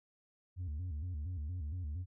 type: tone with vibrato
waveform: sine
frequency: 82.1 Hz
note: E2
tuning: 6 cents flat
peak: -34 dBFS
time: 0.56-2.06 s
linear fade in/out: 50 ms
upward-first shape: square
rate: 4.3 Hz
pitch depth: 170 cents each way
effects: tanh soft clip ceiling -36 dBFS